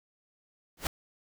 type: noise with exponential growth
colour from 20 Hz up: pink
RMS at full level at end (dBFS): -26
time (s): 0.77-0.87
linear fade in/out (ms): 2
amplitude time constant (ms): 21
effects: none